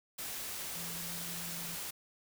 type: tone in noise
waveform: sine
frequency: 170.4 Hz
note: F3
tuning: 42 cents flat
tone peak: -47 dBFS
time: 0.75-1.76 s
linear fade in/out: 10 ms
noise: white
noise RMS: -41 dBFS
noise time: 0.18-1.91 s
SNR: -9 dB
effects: none